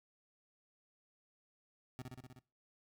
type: tone with echo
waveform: 25% pulse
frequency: 127.8 Hz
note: C3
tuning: 40 cents flat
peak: -39 dBFS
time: 1.99-2.02 s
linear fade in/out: 0 ms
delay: 62 ms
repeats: 6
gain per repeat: -2 dB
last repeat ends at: 2.392 s
effects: noise-tail reverb RT60 0.3 s tail -21 dB re dry